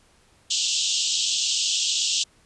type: band-pass noise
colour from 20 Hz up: pink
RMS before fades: -24 dBFS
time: 0.5-2.24 s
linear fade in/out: 10 ms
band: 2800 to 7900 Hz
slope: 96 dB/octave
effects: pink hiss -59 dBFS RMS until 2.45 s + resampled to 24000 Hz